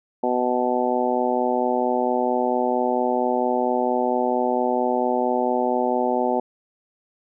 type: harmonic tone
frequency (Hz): 124.4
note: B2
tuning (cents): +13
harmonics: 2 / 3 / 4 / 5 / 6 / 7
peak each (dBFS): -26 / -26 / -26 / -26 / -26 / -26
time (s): 0.23-6.4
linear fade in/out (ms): 5
effects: none